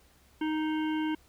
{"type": "harmonic tone", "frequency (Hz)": 311.1, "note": "D#4", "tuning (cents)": 0, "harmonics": [1, 3, 5, 7, 9, 10], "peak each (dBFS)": [-28, -38, -42, -45, -47, -48], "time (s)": [0.41, 1.15], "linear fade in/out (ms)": 5, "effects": ["added 68 Hz sine -63 dBFS peak until 1.28 s", "pink hiss -63 dBFS RMS until 1.28 s"]}